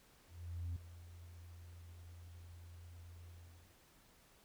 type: tone with ADSR envelope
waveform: sine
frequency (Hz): 85.9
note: F2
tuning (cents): -28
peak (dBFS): -36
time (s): 0.27-3.78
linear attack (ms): 490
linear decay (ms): 4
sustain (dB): -16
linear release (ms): 470
effects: tanh soft clip ceiling -37 dBFS + pink hiss -67 dBFS RMS until 4.44 s